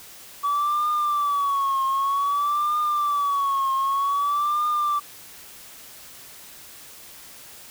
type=tone with vibrato; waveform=sine; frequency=1140 Hz; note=C#6; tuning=48 cents sharp; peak=-18 dBFS; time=0.43-5 s; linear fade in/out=20 ms; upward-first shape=triangle; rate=0.53 Hz; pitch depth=110 cents each way; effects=tanh soft clip ceiling -18 dBFS + white hiss -44 dBFS RMS until 7.7 s